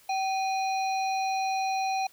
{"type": "harmonic tone with a mistuned harmonic", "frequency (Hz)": 822, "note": "G#5", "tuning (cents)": -18, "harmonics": [1, 3, 5, 7], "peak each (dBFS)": [-26, -36, -40, -43], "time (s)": [0.09, 2.07], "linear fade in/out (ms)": 5, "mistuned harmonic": 1, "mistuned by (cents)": -120, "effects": ["white hiss -58 dBFS RMS until 2.12 s"]}